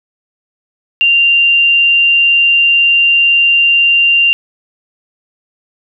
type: tone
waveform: sine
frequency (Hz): 2781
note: F7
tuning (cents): -8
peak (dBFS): -6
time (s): 1.01-4.33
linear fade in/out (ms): 0
effects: none